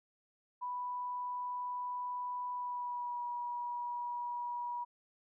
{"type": "tone with pitch glide", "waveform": "sine", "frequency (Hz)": [987.8, 965.8], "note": ["B5", "B5"], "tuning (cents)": [0, -39], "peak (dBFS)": -36, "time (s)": [0.61, 4.85], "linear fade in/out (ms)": 20, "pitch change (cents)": -39, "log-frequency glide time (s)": [2.52, 3.24], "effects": []}